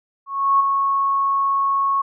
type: tone with ADSR envelope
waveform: sine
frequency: 1101 Hz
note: C#6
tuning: 12 cents flat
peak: -11 dBFS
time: 0.26-2.02 s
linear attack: 340 ms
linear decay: 11 ms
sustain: -5 dB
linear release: 10 ms
effects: none